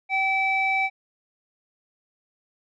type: tone with low-pass filter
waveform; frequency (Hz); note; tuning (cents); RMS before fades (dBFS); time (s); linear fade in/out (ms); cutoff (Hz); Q
square; 770; G5; -31; -23; 0.09-0.9; 50; 2500; 5.6
effects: none